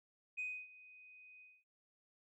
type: tone with ADSR envelope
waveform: sine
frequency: 2500 Hz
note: D#7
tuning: 8 cents sharp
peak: -37 dBFS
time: 0.37-1.64 s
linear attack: 20 ms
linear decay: 280 ms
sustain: -20 dB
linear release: 230 ms
effects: noise-tail reverb RT60 0.2 s tail -22 dB re dry + tanh soft clip ceiling -34 dBFS

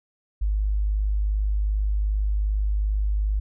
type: tone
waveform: sine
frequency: 51.3 Hz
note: G#1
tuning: 21 cents flat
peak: -20 dBFS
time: 0.41-3.4 s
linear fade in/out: 10 ms
effects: none

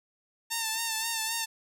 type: tone with vibrato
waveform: 5% pulse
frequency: 900 Hz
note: A5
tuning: 39 cents sharp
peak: -17 dBFS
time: 0.5-1.46 s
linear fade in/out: 20 ms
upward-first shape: sine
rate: 3.8 Hz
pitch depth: 42 cents each way
effects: none

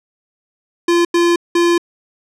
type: tone bursts at uneven times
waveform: square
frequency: 344.2 Hz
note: F4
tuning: 25 cents flat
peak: -11 dBFS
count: 3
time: 0.88-1.05 / 1.14-1.36 / 1.55-1.78 s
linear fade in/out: 5 ms
effects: low-pass 8000 Hz 12 dB/octave

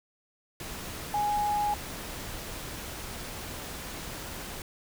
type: tone in noise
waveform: sine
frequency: 830.6 Hz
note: G#5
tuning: in tune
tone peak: -25 dBFS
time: 1.14-1.74 s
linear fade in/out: 2 ms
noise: pink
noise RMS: -39 dBFS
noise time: 0.6-4.62 s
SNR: +11 dB
effects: none

